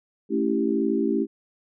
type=chord; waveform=sine; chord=A dominant seventh; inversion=none; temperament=equal; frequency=220 / 277.2 / 329.6 / 392 Hz; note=A3 / C#4 / E4 / G4; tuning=0 / 0 / 0 / 0 cents; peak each=-26 dBFS; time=0.29-1.27 s; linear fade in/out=50 ms; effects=none